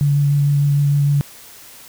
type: tone with vibrato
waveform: sine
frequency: 143.2 Hz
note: D3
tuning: 43 cents flat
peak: -12 dBFS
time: 0.01-1.21 s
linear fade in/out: 0 ms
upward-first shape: sine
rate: 6.6 Hz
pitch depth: 12 cents each way
effects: white hiss -41 dBFS RMS until 1.88 s